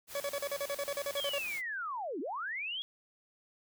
white noise, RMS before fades -46 dBFS, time 0.07-1.62 s, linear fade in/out 50 ms
40% pulse tone bursts, 566 Hz, C#5, 36 cents sharp, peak -32 dBFS, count 14, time 0.15-1.384 s, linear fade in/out 2 ms, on 51 ms, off 40 ms
sine linear two-way sweep, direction down then up, 3363 to 249.5 to 3363 Hz, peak -35 dBFS, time 1.17-2.82 s, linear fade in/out 0 ms, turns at 2.2 s
effects none

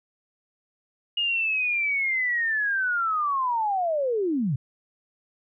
sine linear sweep, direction down, 2869 to 116.54 Hz, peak -22 dBFS, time 1.17-4.56 s, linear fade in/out 5 ms, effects none

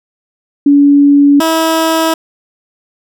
sine / 15% pulse tone pair in turn, 284.8 / 323.8 Hz, C#4 / E4, +47 / -31 cents, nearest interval major second, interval 222 cents, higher second, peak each -3 dBFS, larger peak neither, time 0.66-1.4 / 1.4-2.14 s, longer neither, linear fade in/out 5 ms, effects none

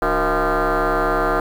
sine tone with frequency modulation, 370 Hz, F#4, in tune, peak -14 dBFS, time 0.02-1.4 s, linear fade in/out 2 ms, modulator 168 Hz, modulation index 6.7, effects tanh soft clip ceiling -13 dBFS + 7-bit

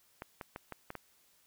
clicks, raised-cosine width 0.5 ms, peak -26 dBFS, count 6, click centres 0.221 / 0.412 / 0.561 / 0.723 / 0.904 / 0.953 s, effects white hiss -68 dBFS RMS until 1.46 s

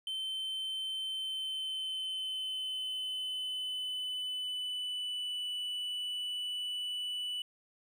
triangle tone with pitch glide, 3088 to 2969 Hz, G7 to F#7, -27 to +5 cents, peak -33 dBFS, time 0.07-7.42 s, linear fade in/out 2 ms, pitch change -68 cents, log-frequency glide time 1.09-5.52 s, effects none

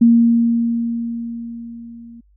sine tone with level ramp, 233.1 Hz, A#3, in tune, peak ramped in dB -6 to -36 dBFS, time 0.01-2.21 s, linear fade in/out 10 ms, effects added 50 Hz sine -51 dBFS peak until 2.36 s

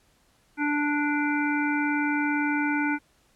harmonic tone, 293.7 Hz, D4, in tune, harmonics 1 / 3 / 5 / 7 / 8, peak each -25 / -31 / -29 / -35 / -34 dBFS, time 0.57-2.99 s, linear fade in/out 50 ms, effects pink hiss -64 dBFS RMS until 3.35 s + low-pass 12000 Hz 12 dB/octave

